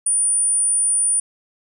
sine tone, 9397 Hz, D9, in tune, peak -15 dBFS, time 0.06-1.2 s, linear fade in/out 5 ms, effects none

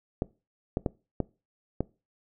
clicks, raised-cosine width 2 ms, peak -13 dBFS, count 5, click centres 0.221 / 0.771 / 0.862 / 1.203 / 1.806 s, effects noise-tail reverb RT60 0.3 s tail -22 dB re dry

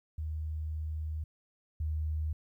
sine tone pair in turn, 77.78 / 77.48 Hz, D#2 / D#2, 0 / -7 cents, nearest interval unison, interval 7 cents, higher first, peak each -33 / -30 dBFS, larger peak second, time 0.18-1.24 / 1.8-2.33 s, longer first, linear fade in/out 5 ms, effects 12-bit

